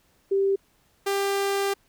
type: tone pair in turn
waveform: sine / sawtooth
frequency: 392 / 396.6 Hz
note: G4 / G4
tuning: 0 / +20 cents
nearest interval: unison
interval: 20 cents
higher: second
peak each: -19 dBFS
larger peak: neither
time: 0.31-0.56 / 1.06-1.74 s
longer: second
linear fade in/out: 10 ms
effects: pink hiss -64 dBFS RMS until 1.88 s